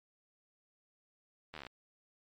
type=slowing click train; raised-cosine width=0.3 ms; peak=-29 dBFS; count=10; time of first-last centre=1.54-1.667 s; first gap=12 ms; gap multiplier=1.04; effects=MP3 64 kbps